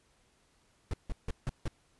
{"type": "noise bursts", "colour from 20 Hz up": "brown", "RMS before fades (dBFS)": -32, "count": 5, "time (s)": [0.91, 1.68], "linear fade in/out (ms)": 2, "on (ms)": 26, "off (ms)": 160, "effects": ["pink hiss -69 dBFS RMS until 1.99 s", "resampled to 24000 Hz"]}